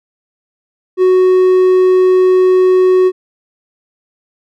triangle tone, 370 Hz, F#4, in tune, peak -4 dBFS, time 0.97-3.12 s, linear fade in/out 50 ms, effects none

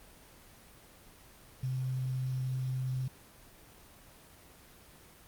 sine tone with quantisation, 129.4 Hz, C3, 19 cents flat, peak -31 dBFS, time 1.63-3.08 s, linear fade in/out 5 ms, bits 9, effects pink hiss -56 dBFS RMS until 5.27 s + Opus 24 kbps

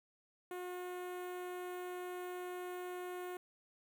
sawtooth tone with notch filter, 360.4 Hz, F#4, 45 cents flat, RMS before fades -44 dBFS, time 0.51-3.37 s, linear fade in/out 2 ms, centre 5000 Hz, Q 0.61, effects none

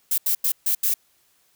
violet noise bursts at uneven times, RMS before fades -21 dBFS, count 5, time 0.11-0.18 / 0.26-0.35 / 0.44-0.52 / 0.66-0.75 / 0.83-0.94 s, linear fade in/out 5 ms, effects white hiss -63 dBFS RMS until 1.55 s

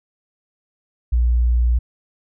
sine tone, 59.8 Hz, A#1, 45 cents sharp, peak -13 dBFS, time 1.12-1.79 s, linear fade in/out 10 ms, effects none

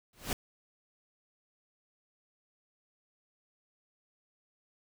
pink noise with exponential growth, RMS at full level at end -29 dBFS, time 0.13-0.33 s, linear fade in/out 2 ms, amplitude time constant 42 ms, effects none

